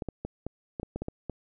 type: clicks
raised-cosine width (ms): 2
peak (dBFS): -20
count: 10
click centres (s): 0.022 / 0.087 / 0.25 / 0.466 / 0.798 / 0.831 / 0.96 / 1.02 / 1.084 / 1.297
effects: none